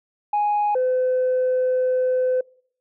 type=tone pair in turn; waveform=sine; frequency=830.6 / 509.3 Hz; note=G#5 / C5; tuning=0 / -47 cents; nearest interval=minor sixth; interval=847 cents; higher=first; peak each=-16 / -16 dBFS; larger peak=neither; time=0.33-0.75 / 0.75-2.41 s; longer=second; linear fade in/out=5 ms; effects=noise-tail reverb RT60 0.6 s tail -26 dB re dry + tanh soft clip ceiling -15 dBFS